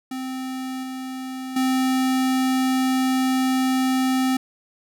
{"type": "tone with level steps", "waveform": "square", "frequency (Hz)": 260, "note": "C4", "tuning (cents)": -11, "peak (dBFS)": [-28, -30, -19], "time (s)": [0.11, 4.37], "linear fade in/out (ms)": 5, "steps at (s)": [0.83, 1.56], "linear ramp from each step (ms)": 5, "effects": []}